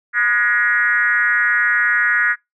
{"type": "tone with frequency modulation", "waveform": "sine", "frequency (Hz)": 1673, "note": "G#6", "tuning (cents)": 12, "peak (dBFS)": -13, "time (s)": [0.13, 2.36], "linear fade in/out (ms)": 50, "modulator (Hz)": 223, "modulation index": 1.4, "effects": ["noise-tail reverb RT60 0.2 s tail -26 dB re dry"]}